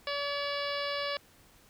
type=harmonic tone; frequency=571 Hz; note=D5; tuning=49 cents flat; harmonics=1 / 2 / 3 / 4 / 5 / 6 / 7 / 8 / 9; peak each=-35 / -38 / -40 / -41 / -42 / -43 / -43 / -44 / -45 dBFS; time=0.07-1.17 s; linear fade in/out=2 ms; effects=pink hiss -60 dBFS RMS until 1.69 s